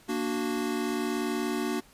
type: chord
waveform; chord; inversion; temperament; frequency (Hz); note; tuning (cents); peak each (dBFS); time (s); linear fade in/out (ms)
square; Bb augmented; none; equal; 233.1 / 293.7 / 370; Bb3 / D4 / F#4; 0 / 0 / 0; -33; 0.08-1.81; 20
effects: pink hiss -57 dBFS RMS until 1.93 s + resampled to 32000 Hz